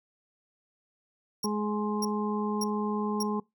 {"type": "tone bursts", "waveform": "sawtooth", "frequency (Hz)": 5590, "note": "F8", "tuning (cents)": 1, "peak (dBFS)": -28, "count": 4, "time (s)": [1.43, 3.23], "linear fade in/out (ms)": 5, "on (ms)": 30, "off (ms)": 560}
{"type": "harmonic tone", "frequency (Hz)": 209.9, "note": "G#3", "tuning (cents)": 19, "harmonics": [1, 2, 4, 5], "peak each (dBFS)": [-29, -33, -38, -36], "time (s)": [1.44, 3.4], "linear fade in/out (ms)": 5}
{"effects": ["noise-tail reverb RT60 0.2 s tail -24 dB re dry"]}